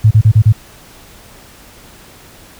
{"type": "tone bursts", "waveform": "sine", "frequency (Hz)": 108.5, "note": "A2", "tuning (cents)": -24, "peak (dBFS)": -3, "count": 5, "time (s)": [0.04, 0.526], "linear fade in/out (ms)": 10, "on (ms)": 70, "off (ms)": 34, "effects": ["pink hiss -40 dBFS RMS until 2.59 s"]}